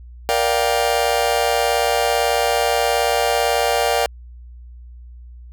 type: chord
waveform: 40% pulse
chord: G minor seventh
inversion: first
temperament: just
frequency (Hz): 470.4 / 588 / 705.6 / 784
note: Bb4 / D5 / F5 / G5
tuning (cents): +16 / +2 / +18 / 0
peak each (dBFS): -21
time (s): 0.29-4.06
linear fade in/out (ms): 0
effects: added 60 Hz sine -36 dBFS peak until 5.52 s